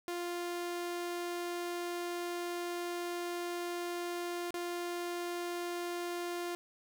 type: tone with dropouts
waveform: sawtooth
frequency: 349.2 Hz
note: F4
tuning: in tune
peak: -32 dBFS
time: 0.08-6.55 s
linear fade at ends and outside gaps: 0 ms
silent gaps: 4.506-4.542 s
effects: none